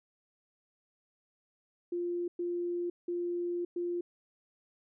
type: tone bursts at uneven times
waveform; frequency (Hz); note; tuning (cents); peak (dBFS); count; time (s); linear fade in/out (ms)
sine; 349.2; F4; 0; -31; 4; 1.92-2.28 / 2.39-2.9 / 3.08-3.65 / 3.76-4.01; 5
effects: none